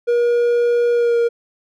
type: tone with pitch glide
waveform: triangle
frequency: 477.3 to 469.6 Hz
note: A#4 to A#4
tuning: +41 to +13 cents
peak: -11 dBFS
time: 0.07-1.29 s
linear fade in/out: 20 ms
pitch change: -28 cents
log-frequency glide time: 0.92-1.18 s
effects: none